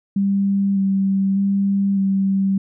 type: tone with vibrato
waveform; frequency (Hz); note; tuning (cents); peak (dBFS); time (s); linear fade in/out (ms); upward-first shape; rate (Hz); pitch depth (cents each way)
sine; 196; G3; 0; -15; 0.16-2.58; 5; square; 0.83; 15
effects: none